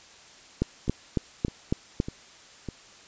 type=two click trains; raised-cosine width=3 ms; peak=-10 / -20 dBFS; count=6 / 4; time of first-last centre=0.62-2.001 / 0.88-2.687 s; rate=3.62 / 1.66 Hz; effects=white hiss -51 dBFS RMS until 3.07 s + resampled to 16000 Hz